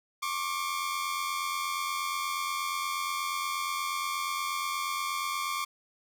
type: tone pair together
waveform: sawtooth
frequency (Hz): 1086.3 / 1174.7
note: C#6 / D6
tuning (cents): -35 / 0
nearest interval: minor second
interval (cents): 135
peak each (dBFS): -30 / -29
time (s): 0.22-5.65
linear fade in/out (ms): 10
effects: none